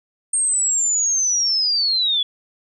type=linear sweep; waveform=sine; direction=down; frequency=8650 to 3370 Hz; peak=-16 dBFS; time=0.33-2.23 s; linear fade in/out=5 ms; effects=none